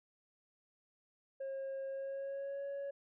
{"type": "tone with pitch glide", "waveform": "sine", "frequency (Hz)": [540, 558.7], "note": ["C#5", "C#5"], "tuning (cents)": [-45, 13], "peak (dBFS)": -36, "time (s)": [1.4, 2.91], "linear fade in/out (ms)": 10, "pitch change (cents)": 58, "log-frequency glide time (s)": [1.88, 2.65], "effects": ["tanh soft clip ceiling -38 dBFS"]}